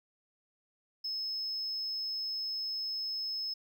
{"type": "tone", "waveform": "triangle", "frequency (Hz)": 5190, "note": "E8", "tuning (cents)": -28, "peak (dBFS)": -31, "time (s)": [1.04, 3.54], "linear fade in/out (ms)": 10, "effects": ["tanh soft clip ceiling -30 dBFS"]}